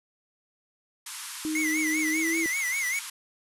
white band-pass noise, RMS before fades -39 dBFS, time 1.06-3.1 s, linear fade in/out 5 ms, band 890 to 12000 Hz, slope 96 dB/octave
sine tone with pitch glide, 311.1 to 327.9 Hz, D#4 to E4, 0 to -9 cents, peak -27 dBFS, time 1.45-2.46 s, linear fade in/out 0 ms, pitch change +91 cents, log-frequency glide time 2.11-2.29 s
square tone with vibrato, 2093 Hz, C7, in tune, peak -27 dBFS, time 1.55-2.99 s, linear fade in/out 2 ms, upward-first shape sine, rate 5.1 Hz, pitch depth 120 cents each way
effects none

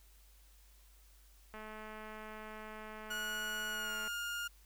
click train, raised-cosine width 0.5 ms, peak -34 dBFS, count 549, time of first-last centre 1.54-4.077 s, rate 216 Hz
30% pulse tone with pitch glide, 1456 to 1415.4 Hz, F#6 to F6, -28 to +23 cents, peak -35 dBFS, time 3.1-4.48 s, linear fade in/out 10 ms, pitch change -49 cents, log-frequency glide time 3.7-3.98 s
effects added 50 Hz sine -60 dBFS peak until 4.65 s + white hiss -67 dBFS RMS until 4.65 s

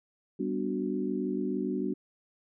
sine chord, G major seventh, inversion none, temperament equal, 196 / 246.9 / 293.7 / 370 Hz, G3 / B3 / D4 / F#4, 0 / 0 / 0 / 0 cents, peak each -34 dBFS, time 0.39-1.94 s, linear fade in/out 10 ms, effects none

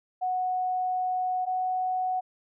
sine tone pair in turn, 737 / 740.7 Hz, F#5 / F#5, -7 / +2 cents, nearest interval unison, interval 9 cents, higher second, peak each -25 dBFS, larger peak neither, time 0.21-1.46 / 1.46-2.21 s, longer first, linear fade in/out 20 ms, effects none

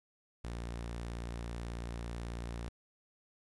sawtooth tone, 58.27 Hz, A#1, in tune, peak -35 dBFS, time 0.44-2.69 s, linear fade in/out 5 ms, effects resampled to 24000 Hz + 11-bit

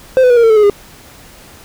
triangle tone with pitch steps, 519 / 501.3 / 484.2 / 467.7 / 451.8 / 436.4 / 421.6 / 407.2 Hz, C5 / B4 / B4 / A#4 / A4 / A4 / G#4 / G#4, -14 / +26 / -34 / +6 / +46 / -14 / +26 / -34 cents, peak -3 dBFS, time 0.17-0.698 s, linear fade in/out 0 ms, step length 66 ms, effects pink hiss -39 dBFS RMS until 1.64 s

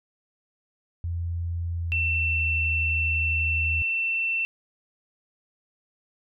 sine tone with pitch glide, 85.3 to 81.45 Hz, F2 to E2, -40 to -20 cents, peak -26 dBFS, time 1.04-3.82 s, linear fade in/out 0 ms, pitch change -80 cents, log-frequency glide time 1.73-2.45 s
sine tone, 2688 Hz, E7, 33 cents sharp, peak -23 dBFS, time 1.92-4.45 s, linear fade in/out 0 ms
effects none

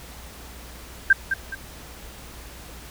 sine tone with echo, 1580 Hz, G6, 13 cents sharp, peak -10 dBFS, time 1.1-1.13 s, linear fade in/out 5 ms, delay 210 ms, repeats 2, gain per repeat -9 dB, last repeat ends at 1.55 s, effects added 60 Hz sine -43 dBFS peak until 2.9 s + pink hiss -43 dBFS RMS until 2.9 s

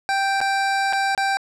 25% pulse tone with dropouts, 784 Hz, G5, in tune, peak -15 dBFS, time 0.09-1.37 s, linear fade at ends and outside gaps 0 ms, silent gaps 0.405-0.413 / 0.926-0.932 / 1.149-1.177 s, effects low-pass 7000 Hz 12 dB/octave

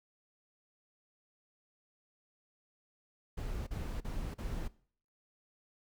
brown noise bursts, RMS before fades -38 dBFS, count 4, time 3.37-4.681 s, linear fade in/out 10 ms, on 300 ms, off 37 ms, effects noise-tail reverb RT60 0.5 s tail -20 dB re dry

